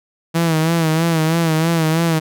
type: tone with vibrato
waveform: sawtooth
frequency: 162.7 Hz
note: E3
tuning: 22 cents flat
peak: -10 dBFS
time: 0.34-2.2 s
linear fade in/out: 20 ms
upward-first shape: sine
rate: 3.1 Hz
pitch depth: 62 cents each way
effects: none